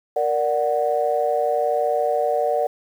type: chord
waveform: sine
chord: Bb augmented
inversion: none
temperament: equal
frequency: 466.2 / 587.3 / 740 Hz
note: Bb4 / D5 / F#5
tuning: 0 / 0 / 0 cents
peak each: -23 / -21 / -22 dBFS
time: 0.16-2.67 s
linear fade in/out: 5 ms
effects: tanh soft clip ceiling -8 dBFS + 8-bit